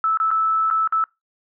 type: tone with dropouts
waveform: sine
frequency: 1311 Hz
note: E6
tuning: 10 cents flat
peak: -16 dBFS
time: 0.04-1.04 s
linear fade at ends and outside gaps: 1 ms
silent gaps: 0.173-0.2 / 0.306-0.313 / 0.702-0.71 / 0.875-0.924 s
effects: noise-tail reverb RT60 0.2 s tail -24 dB re dry